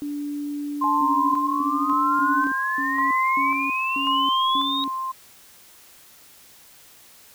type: tone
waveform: sine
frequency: 290.5 Hz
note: D4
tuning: 19 cents flat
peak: -26 dBFS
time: 0.02-2.47 s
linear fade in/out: 0 ms
type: tone with tremolo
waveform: sine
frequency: 1049 Hz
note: C6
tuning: 4 cents sharp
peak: -19 dBFS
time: 0.81-5.12 s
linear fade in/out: 10 ms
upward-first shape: square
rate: 0.92 Hz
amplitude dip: 50%
type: exponential sweep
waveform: sine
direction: up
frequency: 845 to 3800 Hz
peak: -24 dBFS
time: 0.84-4.84 s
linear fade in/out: 0 ms
type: tone bursts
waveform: sine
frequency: 277.2 Hz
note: C#4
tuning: in tune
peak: -28 dBFS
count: 7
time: 1.01-4.88 s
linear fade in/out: 2 ms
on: 330 ms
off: 260 ms
effects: white hiss -50 dBFS RMS until 7.34 s